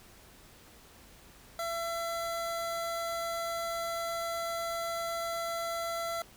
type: tone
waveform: 25% pulse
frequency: 673 Hz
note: E5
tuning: 36 cents sharp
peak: -29 dBFS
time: 1.59-6.22 s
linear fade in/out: 2 ms
effects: added 50 Hz sine -64 dBFS peak until 6.36 s + pink hiss -56 dBFS RMS until 6.36 s